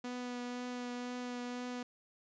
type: tone with vibrato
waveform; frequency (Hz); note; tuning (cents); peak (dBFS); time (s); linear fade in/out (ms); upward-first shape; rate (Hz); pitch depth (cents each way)
sawtooth; 246.1; B3; -6; -35; 0.04-1.83; 5; triangle; 2; 14
effects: resampled to 16000 Hz